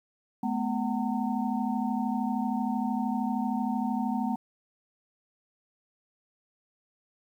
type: tone cluster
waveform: sine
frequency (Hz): 213.9 / 246.9 / 752 / 912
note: A3 / B3 / F#5 / A#5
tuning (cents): -49 / 0 / +28 / -38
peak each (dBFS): -30 / -30 / -35 / -36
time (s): 0.43-4.36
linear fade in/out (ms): 5
effects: 10-bit